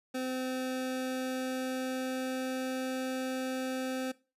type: tone with pitch glide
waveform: 25% pulse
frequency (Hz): 257.5 to 259.4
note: C4 to C4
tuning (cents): -28 to -15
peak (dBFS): -29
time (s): 0.14-4.12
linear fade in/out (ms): 10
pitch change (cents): +13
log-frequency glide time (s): 0.29-2.89
effects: noise-tail reverb RT60 0.3 s tail -19 dB re dry + resampled to 32000 Hz